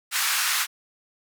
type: band-pass noise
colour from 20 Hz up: pink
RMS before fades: -24 dBFS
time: 0.11-0.67 s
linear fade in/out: 50 ms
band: 1200 to 16000 Hz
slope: 24 dB/octave
effects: none